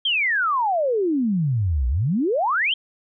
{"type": "exponential two-way sweep", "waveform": "sine", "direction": "down then up", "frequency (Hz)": [3284, 58.27, 3284], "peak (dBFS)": -18, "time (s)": [0.05, 2.74], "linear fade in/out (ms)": 5, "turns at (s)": 1.88, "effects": []}